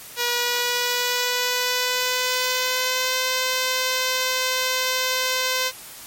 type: tone with pitch glide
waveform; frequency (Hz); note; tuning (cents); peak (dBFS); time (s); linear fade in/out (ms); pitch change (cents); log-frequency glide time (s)
5% pulse; 482 to 513.6; B4 to C5; -42 to -32; -9; 0.16-5.72; 50; +110; 0.26-3.15
effects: white hiss -40 dBFS RMS until 6.06 s + MP3 64 kbps